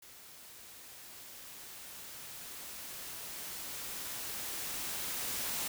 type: noise with level ramp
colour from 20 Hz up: white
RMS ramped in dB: -54 to -36 dBFS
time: 0.02-5.68 s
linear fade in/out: 5 ms
effects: none